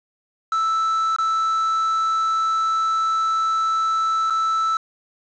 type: tone with dropouts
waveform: triangle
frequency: 1318.5 Hz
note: E6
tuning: in tune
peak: -16 dBFS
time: 0.52-4.77 s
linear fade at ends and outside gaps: 2 ms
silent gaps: 1.163-1.185 / 4.3-4.305 s
effects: resampled to 16000 Hz + 7-bit